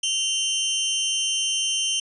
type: tone pair together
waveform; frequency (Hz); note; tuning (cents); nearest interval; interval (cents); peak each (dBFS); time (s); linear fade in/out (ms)
25% pulse; 2794 / 3096; F7 / G7; 0 / -22; major second; 178; -25 / -19; 0.03-2; 5
effects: resampled to 24000 Hz